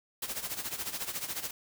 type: noise with tremolo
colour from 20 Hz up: white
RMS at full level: -34 dBFS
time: 0.22-1.51 s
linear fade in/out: 5 ms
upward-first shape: sine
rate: 14 Hz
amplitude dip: 75%
effects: none